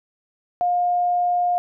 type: tone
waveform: sine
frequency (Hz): 710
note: F5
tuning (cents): +28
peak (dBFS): -17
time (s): 0.61-1.58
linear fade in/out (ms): 0
effects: none